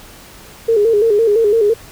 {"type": "tone with vibrato", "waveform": "sine", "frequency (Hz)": 434, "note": "A4", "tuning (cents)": -24, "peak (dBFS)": -9, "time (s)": [0.68, 1.74], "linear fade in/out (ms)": 10, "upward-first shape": "square", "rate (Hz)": 5.9, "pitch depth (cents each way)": 88, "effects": ["pink hiss -39 dBFS RMS until 1.91 s"]}